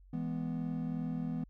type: chord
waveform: triangle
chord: E major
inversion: none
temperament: equal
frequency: 164.81 / 207.7 / 246.9 Hz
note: E3 / G#3 / B3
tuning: 0 / 0 / 0 cents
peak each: -35 / -40 / -35 dBFS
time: 0.13-1.44 s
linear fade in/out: 5 ms
effects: added 46 Hz sine -55 dBFS peak until 1.49 s